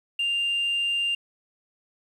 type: tone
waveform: sine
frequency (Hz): 2794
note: F7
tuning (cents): 0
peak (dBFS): -21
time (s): 0.19-1.15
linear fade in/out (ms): 5
effects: tanh soft clip ceiling -20 dBFS + 9-bit